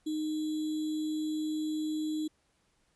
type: tone with sample-and-hold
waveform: sine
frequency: 308.8 Hz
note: D#4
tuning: 13 cents flat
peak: -30 dBFS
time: 0.06-2.28 s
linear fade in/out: 10 ms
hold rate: 3675 Hz
effects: pink hiss -72 dBFS RMS until 2.95 s + resampled to 24000 Hz